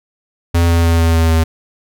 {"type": "tone with pitch steps", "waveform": "square", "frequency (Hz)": [85, 84.22, 83.44, 82.68, 81.92, 81.16], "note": ["F2", "E2", "E2", "E2", "E2", "E2"], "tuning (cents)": [-46, 38, 22, 6, -10, -26], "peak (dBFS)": -10, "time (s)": [0.54, 1.44], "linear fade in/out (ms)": 10, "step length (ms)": 150, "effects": []}